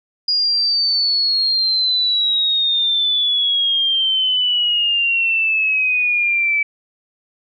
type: exponential sweep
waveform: sine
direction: down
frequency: 4883 to 2300 Hz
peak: -14 dBFS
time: 0.28-6.63 s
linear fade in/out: 5 ms
effects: none